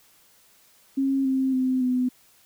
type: tone with pitch steps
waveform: sine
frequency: 270.9 / 264.4 / 258.1 / 251.9 Hz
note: C#4 / C4 / C4 / B3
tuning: -40 / +18 / -23 / +34 cents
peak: -20 dBFS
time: 0.97-2.09 s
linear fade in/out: 10 ms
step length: 280 ms
effects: white hiss -58 dBFS RMS until 2.45 s